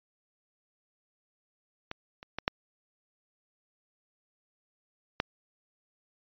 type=clicks; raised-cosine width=0.3 ms; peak=-20 / -29 / -17 / -8 / -10 dBFS; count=5; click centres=1.914 / 2.229 / 2.386 / 2.479 / 5.201 s; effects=resampled to 11025 Hz